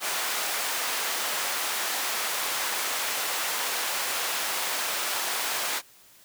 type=high-pass noise; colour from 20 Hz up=pink; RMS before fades=-29 dBFS; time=0-5.82 s; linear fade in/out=50 ms; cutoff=790 Hz; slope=12 dB/octave; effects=white hiss -55 dBFS RMS until 6.24 s